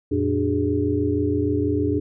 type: tone cluster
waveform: sine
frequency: 88.5 / 114.9 / 293.6 / 377.6 / 417.8 Hz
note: F2 / A#2 / D4 / F#4 / G#4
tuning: +23 / -25 / 0 / +35 / +10 cents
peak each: -26 / -29 / -22 / -29 / -25 dBFS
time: 0.11-2 s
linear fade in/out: 10 ms
effects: none